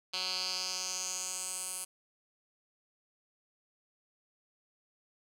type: tone with band-pass filter sweep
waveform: 10% pulse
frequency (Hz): 185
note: F#3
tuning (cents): 0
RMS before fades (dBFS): -37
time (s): 0.13-1.85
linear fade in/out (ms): 10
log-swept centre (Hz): 4000 to 9700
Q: 3.6
effects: none